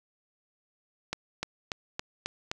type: accelerating click train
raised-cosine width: 0.2 ms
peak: -14 dBFS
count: 6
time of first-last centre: 1.13-2.515 s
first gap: 300 ms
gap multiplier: 0.96
effects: none